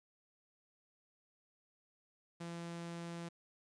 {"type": "tone", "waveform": "sawtooth", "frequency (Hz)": 169.9, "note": "F3", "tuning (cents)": -47, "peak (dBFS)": -39, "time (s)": [2.4, 3.29], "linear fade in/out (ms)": 10, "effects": ["resampled to 22050 Hz", "12-bit"]}